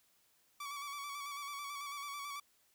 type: tone with vibrato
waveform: sawtooth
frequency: 1141 Hz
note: C#6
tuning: 50 cents sharp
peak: -38 dBFS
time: 0.6-2.4 s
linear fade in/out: 5 ms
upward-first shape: square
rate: 9.1 Hz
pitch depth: 33 cents each way
effects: white hiss -72 dBFS RMS until 2.74 s